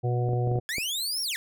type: harmonic tone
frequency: 122.2 Hz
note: B2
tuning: 18 cents flat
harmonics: 1 / 3 / 4 / 5 / 6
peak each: -24 / -33 / -34 / -42 / -35 dBFS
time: 0.03-0.6 s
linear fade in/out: 20 ms
type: clicks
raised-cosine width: 2 ms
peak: -22 dBFS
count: 7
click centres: 0.289 / 0.333 / 0.474 / 0.516 / 0.557 / 0.587 / 0.783 s
type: linear two-way sweep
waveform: sawtooth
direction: up then down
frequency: 1661.2 to 5610 to 1661.2 Hz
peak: -25 dBFS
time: 0.69-1.36 s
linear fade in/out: 0 ms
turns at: 1.22 s
effects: none